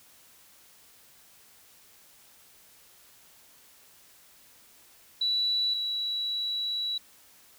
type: tone pair in turn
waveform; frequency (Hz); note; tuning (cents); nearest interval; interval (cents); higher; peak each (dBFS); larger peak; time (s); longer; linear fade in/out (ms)
sine; 3942 / 3919; B7 / B7; -4 / -14; unison; 10; first; -24 / -28; first; 5.21-5.74 / 5.74-6.98; second; 5
effects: white hiss -57 dBFS RMS until 7.58 s